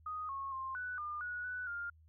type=tone with pitch steps; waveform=sine; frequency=1245 / 1092 / 1058 / 1487 / 1205 / 1461 / 1488 / 1405 Hz; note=D#6 / C#6 / C6 / F#6 / D6 / F#6 / F#6 / F6; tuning=+1 / -26 / +19 / +8 / +44 / -22 / +9 / +10 cents; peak=-38 dBFS; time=0.06-1.9 s; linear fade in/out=5 ms; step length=230 ms; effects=added 79 Hz sine -60 dBFS peak until 2.08 s